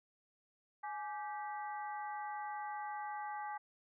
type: harmonic tone with a mistuned harmonic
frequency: 390.7 Hz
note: G4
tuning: 6 cents flat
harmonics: 2 / 3 / 4 / 5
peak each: -41 / -48 / -51 / -52 dBFS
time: 0.83-3.58 s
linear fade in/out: 10 ms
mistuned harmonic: 2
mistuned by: +120 cents
effects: none